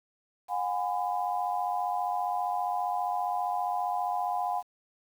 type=tone cluster; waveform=sine; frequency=720 / 815 / 1008 Hz; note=F#5 / G#5 / B5; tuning=-47 / -33 / +35 cents; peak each=-30 / -32 / -35 dBFS; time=0.48-4.63 s; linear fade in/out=50 ms; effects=9-bit